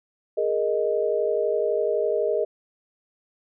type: chord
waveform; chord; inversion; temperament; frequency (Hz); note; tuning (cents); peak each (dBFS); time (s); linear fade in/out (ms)
sine; Ab suspended second; none; just; 415.3 / 467.2 / 623; Ab4 / Bb4 / Eb5; 0 / +4 / +2; -25; 0.37-2.45; 10
effects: none